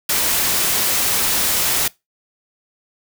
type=noise; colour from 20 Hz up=white; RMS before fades=-18 dBFS; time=0.09-1.88 s; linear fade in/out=5 ms; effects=noise-tail reverb RT60 0.2 s tail -22 dB re dry